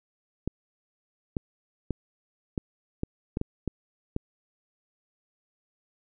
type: clicks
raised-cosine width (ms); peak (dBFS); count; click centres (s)
3; -15; 9; 0.476 / 1.368 / 1.907 / 2.578 / 3.034 / 3.371 / 3.414 / 3.677 / 4.164
effects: none